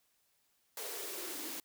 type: noise with high-pass filter sweep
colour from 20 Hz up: white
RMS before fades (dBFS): -42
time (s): 0.77-1.6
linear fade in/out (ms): 2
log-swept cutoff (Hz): 470 to 280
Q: 5.8
effects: white hiss -75 dBFS RMS until 1.64 s